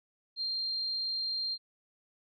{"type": "tone", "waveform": "sine", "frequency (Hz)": 4186, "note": "C8", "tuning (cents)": 0, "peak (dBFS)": -31, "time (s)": [0.36, 1.58], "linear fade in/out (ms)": 50, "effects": []}